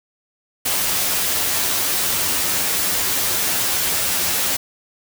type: noise with comb filter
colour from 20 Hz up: white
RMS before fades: -20 dBFS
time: 0.65-4.57 s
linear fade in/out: 10 ms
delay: 11 ms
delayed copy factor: +0.65
effects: none